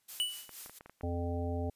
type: noise with tremolo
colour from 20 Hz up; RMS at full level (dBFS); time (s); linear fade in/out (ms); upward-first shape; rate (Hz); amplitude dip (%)
blue; -43; 0.08-0.79; 10; sine; 4.3; 75
type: tone with exponential decay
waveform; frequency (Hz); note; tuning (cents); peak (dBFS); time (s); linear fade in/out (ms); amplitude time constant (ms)
square; 2960; F#7; 0; -27; 0.2-0.53; 0; 71
type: clicks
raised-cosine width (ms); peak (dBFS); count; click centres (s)
0.5; -34; 7; 0.493 / 0.661 / 0.696 / 0.809 / 0.86 / 0.896 / 1.01
type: harmonic tone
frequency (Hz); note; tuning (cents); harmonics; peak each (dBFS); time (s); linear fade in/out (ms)
86.3; F2; -20; 1 / 3 / 5 / 7 / 9; -34 / -39 / -41 / -42 / -44; 1.03-1.7; 5
effects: white hiss -75 dBFS RMS until 1.75 s + resampled to 32000 Hz